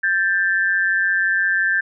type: tone pair together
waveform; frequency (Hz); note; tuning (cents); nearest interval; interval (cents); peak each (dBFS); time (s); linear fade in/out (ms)
sine; 1574.3 / 1760; G6 / A6; +7 / 0; major second; 193; -18 / -19; 0.03-1.81; 10
effects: none